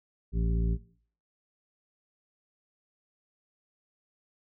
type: harmonic tone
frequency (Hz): 56.3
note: A1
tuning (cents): +40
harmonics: 1 / 2 / 3 / 4 / 5 / 7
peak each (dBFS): -26 / -35 / -33 / -43 / -44 / -43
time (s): 0.32-0.78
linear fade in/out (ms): 50
effects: noise-tail reverb RT60 0.5 s tail -17 dB re dry